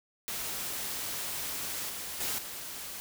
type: noise with level steps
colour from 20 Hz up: white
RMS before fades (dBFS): -36 / -39 / -33 / -41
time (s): 0.28-3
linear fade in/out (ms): 0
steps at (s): 1.89 / 2.2 / 2.38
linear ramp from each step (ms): 5
effects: none